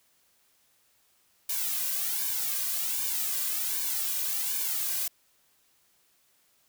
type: noise with flanger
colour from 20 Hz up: blue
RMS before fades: -30 dBFS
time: 1.49-5.08 s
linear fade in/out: 5 ms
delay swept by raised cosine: 1.5 to 2.29 ms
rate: 1.3 Hz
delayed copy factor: -0.9
effects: white hiss -67 dBFS RMS until 6.68 s